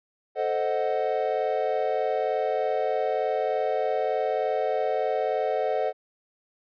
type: chord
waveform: triangle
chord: A diminished seventh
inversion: none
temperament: equal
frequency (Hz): 440 / 523.3 / 622.3 / 740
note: A4 / C5 / Eb5 / Gb5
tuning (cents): 0 / 0 / 0 / 0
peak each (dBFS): -27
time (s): 0.35-5.93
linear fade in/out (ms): 50
effects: resampled to 11025 Hz